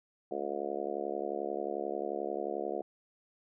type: harmonic tone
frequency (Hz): 71.3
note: C#2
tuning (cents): +49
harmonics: 3 / 4 / 5 / 6 / 7 / 8 / 9 / 10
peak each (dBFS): -47 / -46 / -39 / -39 / -41 / -43 / -41 / -41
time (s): 0.31-2.82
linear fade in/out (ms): 5
effects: none